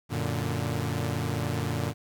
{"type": "chord", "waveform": "sawtooth", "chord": "Gb augmented", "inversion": "none", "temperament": "equal with one note detuned", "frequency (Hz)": [92.5, 116.54, 146.32], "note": ["Gb2", "Bb2", "D3"], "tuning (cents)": [0, 0, -6], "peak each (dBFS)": [-29, -27, -28], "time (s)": [0.09, 1.94], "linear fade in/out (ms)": 50, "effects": ["10-bit"]}